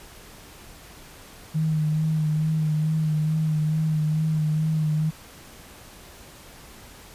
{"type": "tone with vibrato", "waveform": "sine", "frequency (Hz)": 155.56, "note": "D#3", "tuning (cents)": 0, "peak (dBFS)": -20, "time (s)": [1.54, 5.11], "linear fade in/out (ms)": 20, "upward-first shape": "sine", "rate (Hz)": 2.3, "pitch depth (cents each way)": 27, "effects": ["pink hiss -46 dBFS RMS until 7.14 s", "resampled to 32000 Hz"]}